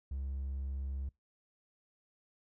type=tone; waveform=triangle; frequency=67.8 Hz; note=C#2; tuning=38 cents flat; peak=-33 dBFS; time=0.11-1.09 s; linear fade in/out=5 ms; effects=noise-tail reverb RT60 0.2 s tail -26 dB re dry + tanh soft clip ceiling -29 dBFS